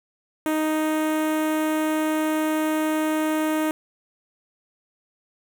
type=tone with notch filter; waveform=sawtooth; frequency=311.1 Hz; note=D#4; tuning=in tune; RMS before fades=-23 dBFS; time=0.46-3.71 s; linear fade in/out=0 ms; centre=4700 Hz; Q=0.79; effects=none